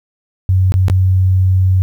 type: tone with dropouts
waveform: sine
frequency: 93.5 Hz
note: F#2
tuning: 19 cents sharp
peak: -8 dBFS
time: 0.49-1.82 s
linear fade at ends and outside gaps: 0 ms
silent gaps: 0.721-0.74 / 0.883-0.899 s
effects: 8-bit